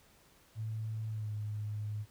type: tone with pitch glide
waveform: sine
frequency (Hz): 110 to 105.58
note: A2 to G#2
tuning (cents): 0 to +29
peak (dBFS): -35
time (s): 0.55-2.06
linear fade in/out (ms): 50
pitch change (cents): -71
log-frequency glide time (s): 1.09-1.32
effects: pink hiss -64 dBFS RMS until 2.1 s